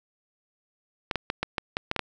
clicks, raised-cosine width 0.3 ms, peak -10 dBFS, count 9, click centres 1.112 / 1.157 / 1.301 / 1.43 / 1.582 / 1.769 / 1.914 / 1.963 / 1.993 s, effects none

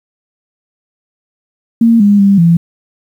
sine tone with pitch steps, 230.2 / 203.8 / 198.4 / 168.6 Hz, A#3 / G#3 / G3 / E3, -22 / -32 / +21 / +39 cents, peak -4 dBFS, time 1.81-2.57 s, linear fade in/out 5 ms, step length 190 ms, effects 7-bit

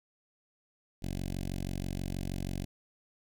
10% pulse tone with notch filter, 46.25 Hz, F#1, in tune, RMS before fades -36 dBFS, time 1.02-2.65 s, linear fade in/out 10 ms, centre 1200 Hz, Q 0.52, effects none

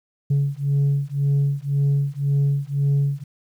sine beating tone pair, 139.9 / 141.8 Hz, C#3 / C#3, +16 / +40 cents, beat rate 1.9 Hz, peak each -19 dBFS, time 0.3-3.24 s, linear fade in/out 10 ms, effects tanh soft clip ceiling -14 dBFS + 9-bit

